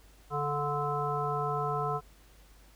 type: harmonic tone with a mistuned harmonic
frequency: 145.4 Hz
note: D3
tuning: 17 cents flat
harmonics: 1 / 3 / 5 / 7 / 9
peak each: -35 / -35 / -35 / -35 / -35 dBFS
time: 0.3-2.01 s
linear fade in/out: 50 ms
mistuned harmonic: 7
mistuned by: +26 cents
effects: added 50 Hz sine -56 dBFS peak until 2.75 s + pink hiss -61 dBFS RMS until 2.75 s